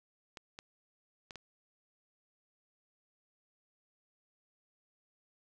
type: clicks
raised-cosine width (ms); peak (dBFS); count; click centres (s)
0.2; -28; 4; 0.372 / 0.589 / 1.308 / 1.357
effects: none